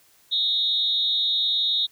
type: tone with amplitude modulation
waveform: sine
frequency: 3729 Hz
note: A#7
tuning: in tune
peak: -16 dBFS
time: 0.31-1.87 s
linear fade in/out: 20 ms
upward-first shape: sine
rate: 297 Hz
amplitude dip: 85%
effects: white hiss -58 dBFS RMS until 1.91 s